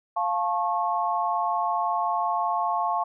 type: chord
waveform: sine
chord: F augmented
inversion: none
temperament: just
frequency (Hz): 698.5 / 873.1 / 1091.3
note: F5 / A5 / C#6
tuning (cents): 0 / -14 / -27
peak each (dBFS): -27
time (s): 0.16-3.04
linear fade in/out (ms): 10
effects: none